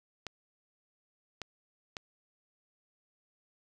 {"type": "clicks", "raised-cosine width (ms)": 0.2, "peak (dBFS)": -21, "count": 3, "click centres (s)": [0.267, 1.417, 1.968], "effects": []}